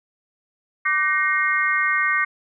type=tone cluster; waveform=sine; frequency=1174 / 1526 / 1873 / 2133 Hz; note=D6 / G6 / A#6 / C7; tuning=-1 / -47 / +8 / +33 cents; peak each=-24 / -25 / -22 / -22 dBFS; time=0.85-2.25 s; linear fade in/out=10 ms; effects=none